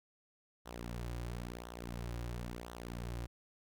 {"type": "tone with flanger", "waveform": "sawtooth", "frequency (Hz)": 59.3, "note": "A#1", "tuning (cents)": 30, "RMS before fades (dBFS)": -43, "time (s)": [0.65, 3.27], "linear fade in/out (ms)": 20, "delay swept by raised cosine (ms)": [0.41, 4.61], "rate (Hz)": 0.97, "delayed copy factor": -0.7, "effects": []}